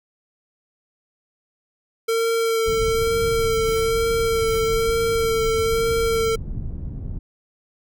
square tone with vibrato, 453.1 Hz, A#4, 49 cents flat, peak -19 dBFS, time 2.08-6.36 s, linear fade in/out 10 ms, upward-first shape sine, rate 1.1 Hz, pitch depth 18 cents each way
pink low-pass noise, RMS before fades -29 dBFS, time 2.66-7.19 s, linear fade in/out 10 ms, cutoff 160 Hz, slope 12 dB/octave
effects none

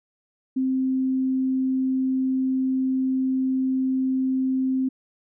sine tone, 261.6 Hz, C4, in tune, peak -20 dBFS, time 0.56-4.89 s, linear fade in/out 10 ms, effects none

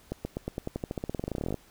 accelerating click train, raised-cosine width 2 ms, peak -18 dBFS, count 26, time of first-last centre 0.12-1.543 s, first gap 130 ms, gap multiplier 0.92, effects pink hiss -58 dBFS RMS until 1.7 s

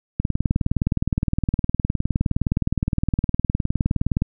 click train, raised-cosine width 5 ms, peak -7 dBFS, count 79, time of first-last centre 0.2-4.221 s, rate 19.4 Hz, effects none

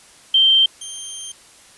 sine / 10% pulse tone pair in turn, 3138 / 3162 Hz, G7 / G7, +1 / +14 cents, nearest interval unison, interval 13 cents, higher second, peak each -10 / -20 dBFS, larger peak first, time 0.34-0.66 / 0.81-1.32 s, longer second, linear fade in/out 5 ms, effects white hiss -47 dBFS RMS until 1.77 s + resampled to 24000 Hz

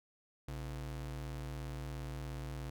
square ring-modulated tone, 97.1 Hz, G2, 16 cents flat, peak -38 dBFS, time 0.48-2.7 s, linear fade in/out 5 ms, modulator 38.5 Hz, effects none

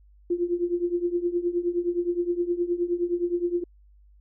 sine tone with tremolo, 349.2 Hz, F4, in tune, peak -19 dBFS, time 0.3-3.64 s, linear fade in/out 5 ms, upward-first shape triangle, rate 9.6 Hz, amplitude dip 90%, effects added 50 Hz sine -52 dBFS peak until 4.2 s

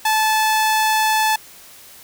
sawtooth tone, 870 Hz, A5, 20 cents flat, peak -11 dBFS, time 0.05-1.36 s, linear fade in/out 5 ms, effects white hiss -43 dBFS RMS until 2.03 s

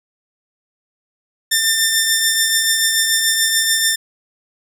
10% pulse tone with tremolo, 1793 Hz, A6, 32 cents sharp, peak -3 dBFS, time 1.51-3.96 s, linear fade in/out 10 ms, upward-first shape triangle, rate 6.9 Hz, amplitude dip 40%, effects none

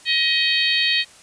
harmonic tone, 630 Hz, D#5, 21 cents sharp, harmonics 3 / 4 / 5 / 6 / 7, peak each -23 / -23 / -23 / -23 / -23 dBFS, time 0.05-1.05 s, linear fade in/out 50 ms, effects white hiss -47 dBFS RMS until 1.22 s + resampled to 22050 Hz

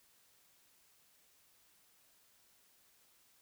silence, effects white hiss -69 dBFS RMS until 3.41 s

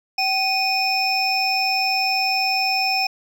triangle tone cluster, 768 / 2484 / 5300 Hz, G5 / D#7 / E8, -36 / -3 / +9 cents, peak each -21 dBFS, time 0.18-3.07 s, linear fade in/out 5 ms, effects none

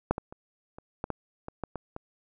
clicks, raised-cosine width 1 ms, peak -9 / -18 / -29 / -29 / -17 / -16 / -23 / -18 / -20 / -23 dBFS, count 10, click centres 0.11 / 0.181 / 0.325 / 0.785 / 1.041 / 1.103 / 1.484 / 1.637 / 1.757 / 1.964 s, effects none

